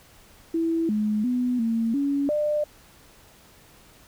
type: tone with pitch steps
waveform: sine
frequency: 329.3 / 212.1 / 248.3 / 227.7 / 281.5 / 598 Hz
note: E4 / G#3 / B3 / A#3 / C#4 / D5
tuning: -2 / +37 / +9 / -40 / +27 / +31 cents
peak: -21 dBFS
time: 0.54-2.64 s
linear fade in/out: 5 ms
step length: 350 ms
effects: pink hiss -53 dBFS RMS until 4.07 s